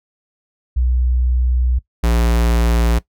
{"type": "tone pair in turn", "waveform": ["sine", "square"], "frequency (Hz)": [62, 58.16], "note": ["B1", "A#1"], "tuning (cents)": [7, -3], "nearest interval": "minor second", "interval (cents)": 110, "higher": "first", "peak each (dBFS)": -13, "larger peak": "neither", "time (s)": [[0.76, 1.79], [2.03, 2.99]], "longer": "first", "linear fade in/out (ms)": 10, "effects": ["noise-tail reverb RT60 0.1 s tail -18 dB re dry"]}